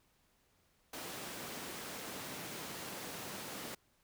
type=high-pass noise; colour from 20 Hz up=pink; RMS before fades=-45 dBFS; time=0.93-3.75 s; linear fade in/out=5 ms; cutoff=170 Hz; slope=12 dB/octave; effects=pink hiss -73 dBFS RMS until 4.03 s